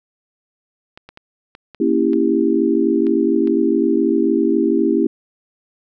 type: clicks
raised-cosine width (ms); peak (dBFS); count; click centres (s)
0.3; -22; 8; 0.975 / 1.09 / 1.174 / 1.551 / 1.747 / 2.133 / 3.068 / 3.474
type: chord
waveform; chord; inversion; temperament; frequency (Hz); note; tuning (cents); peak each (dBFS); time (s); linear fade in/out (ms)
sine; A# diminished seventh; none; equal with one note detuned; 233.1 / 277.2 / 329.6 / 396.8; A#3 / C#4 / E4 / G4; 0 / 0 / 0 / +21; -20 / -19 / -17 / -19; 1.8-5.07; 5
effects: none